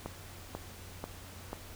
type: click train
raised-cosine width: 1 ms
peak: -23 dBFS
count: 4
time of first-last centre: 0.06-1.531 s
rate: 2.04 Hz
effects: added 90 Hz sine -50 dBFS peak until 1.75 s + pink hiss -50 dBFS RMS until 1.75 s